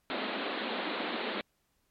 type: band-pass noise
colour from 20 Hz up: pink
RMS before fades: -35 dBFS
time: 0.1-1.41 s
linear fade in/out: 0 ms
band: 200 to 4200 Hz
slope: 96 dB/octave
effects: pink hiss -75 dBFS RMS until 1.9 s + MP3 64 kbps